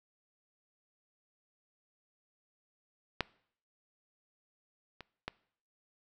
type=clicks; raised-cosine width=0.3 ms; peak=-13 / -29 / -20 dBFS; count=3; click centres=3.207 / 5.007 / 5.28 s; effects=noise-tail reverb RT60 0.6 s tail -22 dB re dry